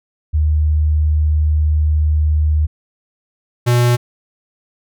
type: tone pair in turn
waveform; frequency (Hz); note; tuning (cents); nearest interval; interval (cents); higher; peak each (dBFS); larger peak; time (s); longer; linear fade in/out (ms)
sine / square; 76.4 / 121.28; D#2 / B2; -31 / -31; minor sixth; 800; second; -11; neither; 0.33-2.67 / 3.66-3.97; first; 20
effects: none